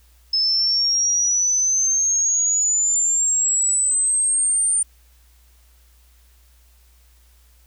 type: exponential sweep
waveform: sine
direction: up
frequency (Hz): 5200 to 9050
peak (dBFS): -16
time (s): 0.33-4.83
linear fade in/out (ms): 5
effects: added 60 Hz sine -51 dBFS peak until 7.66 s + white hiss -59 dBFS RMS until 7.66 s